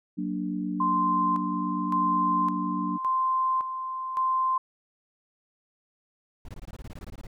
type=chord; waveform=sine; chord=Gb augmented; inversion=none; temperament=equal; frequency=185 / 233.1 / 293.7 Hz; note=Gb3 / Bb3 / D4; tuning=0 / 0 / 0 cents; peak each=-31 / -34 / -31 dBFS; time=0.17-2.98 s; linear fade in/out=20 ms
type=tone with tremolo; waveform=sine; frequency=1042 Hz; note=C6; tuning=7 cents flat; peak=-22 dBFS; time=0.8-4.58 s; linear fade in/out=5 ms; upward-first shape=square; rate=0.89 Hz; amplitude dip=60%
type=noise bursts; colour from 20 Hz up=brown; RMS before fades=-39 dBFS; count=15; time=6.45-7.269 s; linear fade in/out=2 ms; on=35 ms; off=21 ms
effects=none